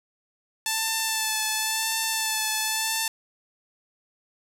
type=tone with vibrato; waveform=5% pulse; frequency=880 Hz; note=A5; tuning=in tune; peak=-12 dBFS; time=0.66-3.08 s; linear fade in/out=2 ms; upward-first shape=sine; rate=0.94 Hz; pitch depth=23 cents each way; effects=none